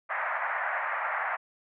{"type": "band-pass noise", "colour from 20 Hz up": "white", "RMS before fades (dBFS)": -31, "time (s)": [0.09, 1.37], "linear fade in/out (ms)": 20, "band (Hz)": [630, 2000], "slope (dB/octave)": 48, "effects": []}